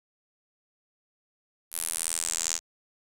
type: tone with band-pass filter sweep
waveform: sawtooth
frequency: 82.41 Hz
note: E2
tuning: in tune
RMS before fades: -31 dBFS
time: 1.71-2.6 s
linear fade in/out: 50 ms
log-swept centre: 11000 to 6700 Hz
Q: 4.3
effects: none